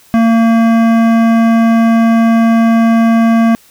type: tone with hard clipping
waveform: sine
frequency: 228.1 Hz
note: A#3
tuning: 37 cents flat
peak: -8 dBFS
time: 0.14-3.55 s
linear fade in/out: 0 ms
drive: 15 dB
effects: white hiss -45 dBFS RMS until 3.7 s